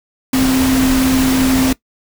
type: tone in noise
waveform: sine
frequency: 261.6 Hz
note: C4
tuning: in tune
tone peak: -11 dBFS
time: 0.33-1.73 s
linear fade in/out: 5 ms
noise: pink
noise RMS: -19 dBFS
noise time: 0.33-1.73 s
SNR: +5 dB
effects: noise-tail reverb RT60 0.1 s tail -19 dB re dry